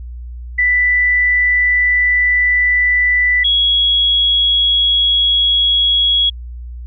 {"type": "tone pair in turn", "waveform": "sine", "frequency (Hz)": [1980, 3330], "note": ["B6", "G#7"], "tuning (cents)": [4, 4], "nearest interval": "major sixth", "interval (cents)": 900, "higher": "second", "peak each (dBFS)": -10, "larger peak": "neither", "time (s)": [[0.58, 3.44], [3.44, 6.3]], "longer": "neither", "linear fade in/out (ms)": 10, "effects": ["added 60 Hz sine -26 dBFS peak until 6.86 s"]}